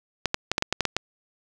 clicks, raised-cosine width 0.2 ms, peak -5 dBFS, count 9, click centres 0.257 / 0.344 / 0.516 / 0.581 / 0.624 / 0.726 / 0.807 / 0.853 / 0.966 s, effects none

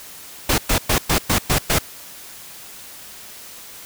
pink noise bursts, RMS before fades -17 dBFS, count 7, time 0.49-1.787 s, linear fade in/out 5 ms, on 91 ms, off 110 ms, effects white hiss -39 dBFS RMS until 3.85 s

